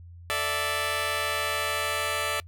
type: chord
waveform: 10% pulse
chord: A suspended fourth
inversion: none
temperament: just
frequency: 440 / 586.7 / 660 Hz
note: A4 / D5 / E5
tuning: 0 / -2 / +2 cents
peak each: -26 / -21 / -24 dBFS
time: 0.3-2.4 s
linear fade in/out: 0 ms
effects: noise-tail reverb RT60 0.1 s tail -26 dB re dry + added 86 Hz sine -43 dBFS peak until 2.47 s